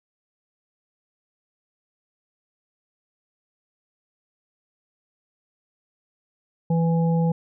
harmonic tone, 165.9 Hz, E3, 11 cents sharp, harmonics 1 / 3 / 5, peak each -18 / -28 / -32 dBFS, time 6.7-7.32 s, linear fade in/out 5 ms, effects none

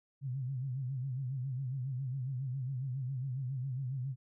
sine tone with vibrato, 130.8 Hz, C3, in tune, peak -34 dBFS, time 0.21-4.16 s, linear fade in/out 50 ms, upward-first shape sine, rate 7.3 Hz, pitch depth 110 cents each way, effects none

